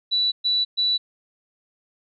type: tone bursts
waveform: sine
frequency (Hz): 3951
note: B7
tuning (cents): 0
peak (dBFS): -18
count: 3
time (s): 0.11-0.98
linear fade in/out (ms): 20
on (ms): 210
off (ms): 120
effects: none